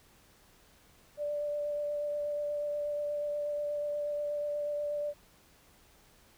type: tone with vibrato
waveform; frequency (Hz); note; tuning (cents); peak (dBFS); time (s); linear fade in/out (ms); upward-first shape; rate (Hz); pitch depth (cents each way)
sine; 587.3; D5; 0; -31; 1.17-5.14; 50; sine; 8.3; 11
effects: pink hiss -62 dBFS RMS until 6.37 s